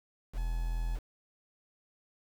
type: tone with quantisation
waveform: triangle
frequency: 41.66 Hz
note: E1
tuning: 19 cents sharp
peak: -28 dBFS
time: 0.33-1 s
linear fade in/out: 50 ms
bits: 8
effects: none